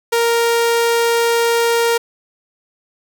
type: tone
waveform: sawtooth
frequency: 466.2 Hz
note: A#4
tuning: in tune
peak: -9 dBFS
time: 0.12-1.98 s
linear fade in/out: 10 ms
effects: none